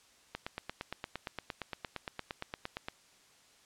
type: click train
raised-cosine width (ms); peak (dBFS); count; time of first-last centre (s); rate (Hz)
0.3; -21; 23; 0.35-2.885; 8.68
effects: white hiss -63 dBFS RMS until 3.65 s + low-pass 8000 Hz 12 dB/octave